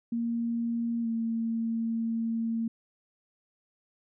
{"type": "tone with pitch glide", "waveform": "sine", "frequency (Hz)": [233.1, 227.8], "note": ["A#3", "A#3"], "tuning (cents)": [0, -40], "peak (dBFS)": -27, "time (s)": [0.12, 2.68], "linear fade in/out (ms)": 5, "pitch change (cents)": -40, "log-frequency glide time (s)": [1.02, 1.07], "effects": []}